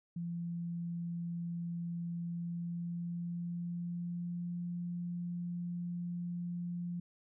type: tone with pitch glide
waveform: sine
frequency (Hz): 170.9 to 174.39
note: F3 to F3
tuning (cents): -37 to -2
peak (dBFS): -36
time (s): 0.16-7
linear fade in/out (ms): 5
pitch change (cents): +35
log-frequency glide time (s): 2.21-4.6
effects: none